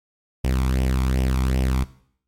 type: tone with flanger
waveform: sawtooth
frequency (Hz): 64.7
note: C2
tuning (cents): -19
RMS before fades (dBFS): -21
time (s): 0.44-1.84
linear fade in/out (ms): 5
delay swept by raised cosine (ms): 0.35 to 0.9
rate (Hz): 2.6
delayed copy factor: +0.6
effects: noise-tail reverb RT60 0.6 s tail -17 dB re dry + MP3 64 kbps